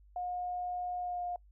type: tone with pitch glide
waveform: sine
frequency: 718 to 709.8 Hz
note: F5 to F5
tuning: +48 to +28 cents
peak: -34 dBFS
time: 0.16-1.36 s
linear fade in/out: 2 ms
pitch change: -20 cents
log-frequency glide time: 1-1.23 s
effects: noise-tail reverb RT60 0.1 s tail -25 dB re dry + added 50 Hz sine -57 dBFS peak until 1.51 s